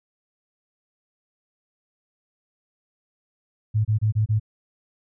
sine tone bursts, 107.9 Hz, A2, 33 cents flat, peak -17 dBFS, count 5, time 3.74-4.398 s, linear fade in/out 20 ms, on 110 ms, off 27 ms, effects none

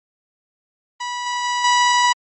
sawtooth tone with level steps, 978 Hz, B5, 17 cents flat, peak -20 / -17 / -15 / -9 dBFS, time 1-2.13 s, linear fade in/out 10 ms, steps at 1.26 / 1.44 / 1.64 s, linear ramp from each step 5 ms, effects MP3 32 kbps

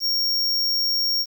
square tone, 5540 Hz, F8, 15 cents flat, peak -20 dBFS, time 0-1.26 s, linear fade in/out 50 ms, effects 8-bit

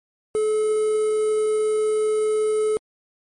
triangle tone with quantisation, 430 Hz, A4, 40 cents flat, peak -16 dBFS, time 0.35-2.77 s, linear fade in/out 0 ms, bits 6, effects MP3 48 kbps

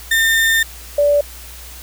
35% pulse / sine tone pair in turn, 1808 / 579.8 Hz, A6 / D5, +47 / -22 cents, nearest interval octave + minor sixth, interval 1969 cents, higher first, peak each -10 dBFS, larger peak neither, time 0.11-0.63 / 0.98-1.21 s, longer first, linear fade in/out 5 ms, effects added 60 Hz sine -36 dBFS peak until 1.82 s + white hiss -37 dBFS RMS until 1.82 s

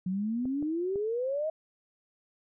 sine exponential sweep, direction up, 179.3 to 644 Hz, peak -28 dBFS, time 0.06-1.5 s, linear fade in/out 5 ms
clicks, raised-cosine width 2 ms, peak -29 dBFS, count 3, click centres 0.455 / 0.626 / 0.958 s
effects none

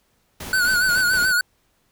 pink noise with tremolo, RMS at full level -33 dBFS, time 0.4-1.32 s, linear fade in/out 5 ms, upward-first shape square, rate 4.1 Hz, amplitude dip 45%
square tone with vibrato, 1480 Hz, F#6, in tune, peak -17 dBFS, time 0.53-1.41 s, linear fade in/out 2 ms, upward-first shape sine, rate 7 Hz, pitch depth 62 cents each way
effects pink hiss -65 dBFS RMS until 1.91 s

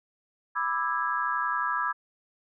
sine chord, E dominant seventh, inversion second, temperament just, 988.9 / 1186.7 / 1318.5 / 1648.1 Hz, B5 / D6 / E6 / G#6, +2 / +18 / 0 / -14 cents, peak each -31 dBFS, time 0.55-1.93 s, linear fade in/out 20 ms, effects none

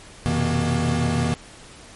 square tone cluster, 87.3 / 123.2 / 129.6 / 159.7 / 238 Hz, F2 / B2 / C3 / D#3 / A#3, 0 / -4 / -16 / +45 / +36 cents, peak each -28 / -28 / -29 / -25 / -25 dBFS, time 0.26-1.34 s, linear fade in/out 0 ms, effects pink hiss -44 dBFS RMS until 1.95 s + MP3 48 kbps

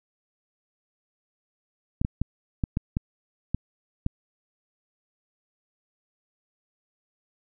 clicks, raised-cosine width 5 ms, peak -12 dBFS, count 8, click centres 2.015 / 2.049 / 2.216 / 2.638 / 2.771 / 2.969 / 3.546 / 4.064 s, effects none

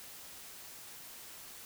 silence, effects white hiss -50 dBFS RMS until 1.65 s

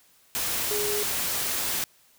sine tone in noise, 415.3 Hz, G#4, in tune, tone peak -28 dBFS, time 0.71-1.03 s, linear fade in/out 0 ms, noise white, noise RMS -28 dBFS, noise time 0.35-1.84 s, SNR -3 dB, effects white hiss -60 dBFS RMS until 2.18 s

